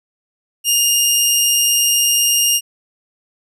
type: tone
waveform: 15% pulse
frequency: 2826 Hz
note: F7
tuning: 20 cents sharp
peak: -5 dBFS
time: 0.64-2.61 s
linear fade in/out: 50 ms
effects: none